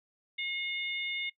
harmonic tone, 719 Hz, F#5, 50 cents flat, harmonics 3 / 4 / 5, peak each -34 / -41 / -38 dBFS, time 0.38-1.3 s, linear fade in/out 10 ms, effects noise-tail reverb RT60 0.1 s tail -19 dB re dry

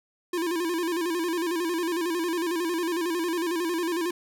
square tone with vibrato, 339.9 Hz, F4, 47 cents flat, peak -26 dBFS, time 0.33-4.11 s, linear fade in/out 5 ms, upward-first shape square, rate 11 Hz, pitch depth 79 cents each way, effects none

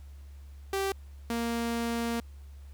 sawtooth tone pair in turn, 390 / 233.1 Hz, G4 / A#3, -9 / 0 cents, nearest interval major sixth, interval 891 cents, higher first, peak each -24 / -25 dBFS, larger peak first, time 0.73-0.92 / 1.3-2.2 s, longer second, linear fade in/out 2 ms, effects added 70 Hz sine -44 dBFS peak until 2.73 s + pink hiss -64 dBFS RMS until 2.73 s

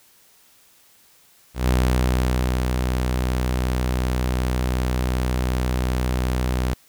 sawtooth tone with ADSR envelope, 62.7 Hz, B1, 27 cents sharp, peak -12 dBFS, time 1.54-6.74 s, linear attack 140 ms, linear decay 950 ms, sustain -4 dB, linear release 8 ms, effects white hiss -55 dBFS RMS until 6.88 s

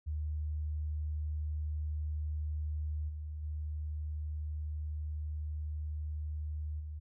sine tone with level steps, 76 Hz, D#2, 40 cents flat, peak -33 / -38 / -35 / -39 dBFS, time 0.06-7 s, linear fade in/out 20 ms, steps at 3.08 / 3.42 / 6.79 s, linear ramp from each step 20 ms, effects none

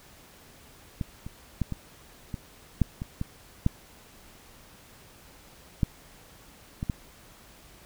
clicks, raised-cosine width 5 ms, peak -17 / -25 / -13 / -19 / -20 / -8 / -20 / -17 / -9 / -10 / -18 / -14 dBFS, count 12, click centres 1.012 / 1.265 / 1.617 / 1.723 / 2.342 / 2.817 / 3.019 / 3.214 / 3.664 / 5.832 / 6.829 / 6.898 s, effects pink hiss -53 dBFS RMS until 7.85 s

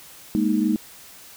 sine chord, Ab suspended second, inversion none, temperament equal, 207.7 / 233.1 / 311.1 Hz, Ab3 / Bb3 / Eb4, 0 / 0 / 0 cents, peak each -22 / -23 / -22 dBFS, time 0.35-0.76 s, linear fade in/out 0 ms, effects white hiss -45 dBFS RMS until 1.36 s

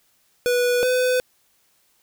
square tone pair in turn, 490 / 503.8 Hz, B4 / B4, -14 / +34 cents, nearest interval unison, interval 48 cents, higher second, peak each -18 dBFS, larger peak neither, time 0.46-0.83 / 0.83-1.2 s, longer neither, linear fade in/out 0 ms, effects white hiss -63 dBFS RMS until 2.02 s

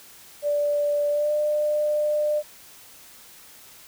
sine tone with pitch glide, 584 to 599 Hz, D5 to D5, -10 to +34 cents, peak -20 dBFS, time 0.42-2.43 s, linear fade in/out 50 ms, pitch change +44 cents, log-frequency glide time 1.1-1.32 s, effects white hiss -48 dBFS RMS until 3.87 s

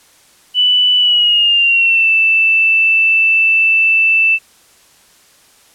sine tone with pitch glide, 2977 to 2652 Hz, F#7 to E7, +10 to +10 cents, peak -8 dBFS, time 0.54-4.39 s, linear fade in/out 50 ms, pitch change -200 cents, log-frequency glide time 0.97-2.1 s, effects white hiss -48 dBFS RMS until 5.74 s + low-pass 11000 Hz 12 dB/octave

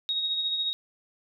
sine tone with tremolo, 3766 Hz, A#7, 17 cents sharp, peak -24 dBFS, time 0.09-0.73 s, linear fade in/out 0 ms, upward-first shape sine, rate 14 Hz, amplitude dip 40%, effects none

